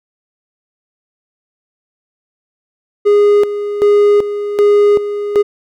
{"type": "tone with tremolo", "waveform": "triangle", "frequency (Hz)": 411.6, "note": "G#4", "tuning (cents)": -16, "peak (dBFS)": -4, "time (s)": [3.05, 5.43], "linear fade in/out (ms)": 20, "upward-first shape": "square", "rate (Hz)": 1.3, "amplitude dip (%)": 70, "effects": []}